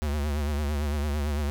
square tone with vibrato, 73.42 Hz, D2, in tune, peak -26 dBFS, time 0.02-1.5 s, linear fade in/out 0 ms, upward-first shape triangle, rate 8.9 Hz, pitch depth 89 cents each way, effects 11-bit

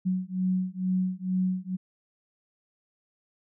sine beating tone pair, 184 / 186.2 Hz, F#3 / F#3, -9 / +11 cents, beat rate 2.2 Hz, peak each -28 dBFS, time 0.05-1.77 s, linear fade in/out 20 ms, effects none

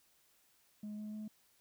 sine tone with pitch steps, 210.2 / 212.2 / 214.1 Hz, G#3 / G#3 / A3, +21 / +38 / -47 cents, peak -39 dBFS, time 0.83-1.28 s, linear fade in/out 5 ms, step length 150 ms, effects tanh soft clip ceiling -40 dBFS + white hiss -71 dBFS RMS until 1.6 s

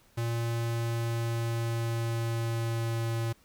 square tone with pitch glide, 116.54 to 114.87 Hz, A#2 to A#2, 0 to -25 cents, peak -29 dBFS, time 0.17-3.33 s, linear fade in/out 10 ms, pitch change -25 cents, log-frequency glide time 0.3-3.13 s, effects pink hiss -63 dBFS RMS until 3.44 s

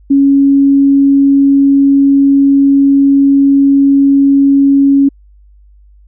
sine tone, 277.2 Hz, C#4, in tune, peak -4 dBFS, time 0.1-5.09 s, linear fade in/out 10 ms, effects added 50 Hz sine -39 dBFS peak until 6.07 s

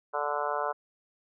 harmonic tone, 146.5 Hz, D3, 4 cents flat, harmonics 3 / 4 / 5 / 6 / 7 / 8 / 9 / 10, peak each -37 / -34 / -35 / -37 / -34 / -40 / -36 / -40 dBFS, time 0.13-0.73 s, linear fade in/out 20 ms, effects none

